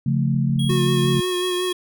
sine chord, Db augmented, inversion none, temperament equal with one note detuned, 138.59 / 174.61 / 220.6 Hz, Db3 / F3 / A3, 0 / 0 / +5 cents, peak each -19 / -24 / -23 dBFS, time 0.06-1.2 s, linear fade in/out 5 ms
clicks, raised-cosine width 5 ms, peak -26 dBFS, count 8, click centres 0.346 / 0.498 / 0.562 / 0.648 / 0.709 / 1.05 / 1.152 / 1.203 s
square tone, 3300 Hz, G#7, 12 cents flat, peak -28 dBFS, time 0.59-1.73 s, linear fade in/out 5 ms
square tone with vibrato, 362 Hz, F#4, 38 cents flat, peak -22 dBFS, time 0.69-1.73 s, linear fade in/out 10 ms, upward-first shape sine, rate 5.5 Hz, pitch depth 24 cents each way
effects none

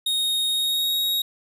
45% pulse tone with pitch glide, 3729 to 3781 Hz, A#7 to A#7, 0 to +24 cents, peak -20 dBFS, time 0.06-1.22 s, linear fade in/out 5 ms, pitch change +24 cents, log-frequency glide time 0.48-1.01 s, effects none

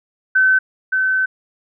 sine tone pair in turn, 1527 / 1527 Hz, G6 / G6, -46 / -46 cents, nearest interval unison, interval 0 cents, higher neither, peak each -10 / -14 dBFS, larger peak first, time 0.35-0.59 / 0.92-1.26 s, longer second, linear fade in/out 10 ms, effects none

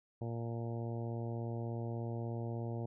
harmonic tone with a mistuned harmonic, 116.54 Hz, A#2, in tune, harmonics 1 / 2 / 3 / 4 / 5 / 6 / 7 / 8, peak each -38 / -45 / -46 / -48 / -50 / -52 / -55 / -59 dBFS, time 0.21-2.86 s, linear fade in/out 5 ms, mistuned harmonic 8, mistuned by -37 cents, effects none

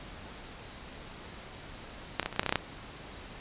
clicks, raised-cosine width 0.3 ms, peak -10 / -17 / -14 / -24 / -22 / -7 / -18 / -12 / -11 / -9 / -9 dBFS, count 11, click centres 2.197 / 2.229 / 2.26 / 2.327 / 2.362 / 2.395 / 2.432 / 2.463 / 2.493 / 2.525 / 2.557 s, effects pink hiss -46 dBFS RMS until 3.4 s + resampled to 8000 Hz

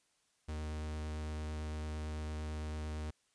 45% pulse tone with vibrato, 76.8 Hz, D#2, 22 cents flat, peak -38 dBFS, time 0.48-3.11 s, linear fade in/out 10 ms, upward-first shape triangle, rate 8.9 Hz, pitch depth 11 cents each way, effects white hiss -75 dBFS RMS until 3.34 s + resampled to 22050 Hz

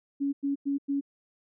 sine tone bursts, 280 Hz, C#4, 18 cents sharp, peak -25 dBFS, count 4, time 0.2-1.011 s, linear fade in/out 20 ms, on 130 ms, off 97 ms, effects none

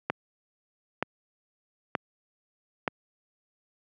click train, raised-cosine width 0.5 ms, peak -10 dBFS, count 4, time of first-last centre 0.1-2.878 s, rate 1.08 Hz, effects high-pass 150 Hz 12 dB/octave

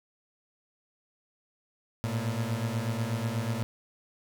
30% pulse beating tone pair, 110 / 118.2 Hz, A2 / A#2, 0 / +24 cents, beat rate 8.2 Hz, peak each -29 dBFS, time 2.04-3.63 s, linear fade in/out 0 ms, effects none

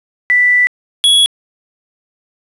sine / square tone pair in turn, 1975.5 / 3357 Hz, B6 / G#7, 0 / +18 cents, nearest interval major sixth, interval 918 cents, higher second, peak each -7 dBFS, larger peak neither, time 0.3-0.67 / 1.04-1.26 s, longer first, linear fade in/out 0 ms, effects resampled to 24000 Hz + 7-bit

